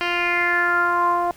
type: tone with low-pass filter sweep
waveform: 10% pulse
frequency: 349.2 Hz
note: F4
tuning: in tune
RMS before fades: -20 dBFS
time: 0.01-1.31 s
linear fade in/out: 0 ms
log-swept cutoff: 3200 to 820 Hz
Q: 4.9
effects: pink hiss -48 dBFS RMS until 1.36 s